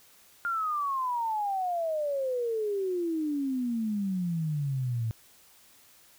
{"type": "exponential sweep", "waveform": "sine", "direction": "down", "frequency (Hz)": [1413, 110], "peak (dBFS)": -27, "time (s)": [0.45, 5.11], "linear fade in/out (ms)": 0, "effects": ["white hiss -58 dBFS RMS until 6.18 s"]}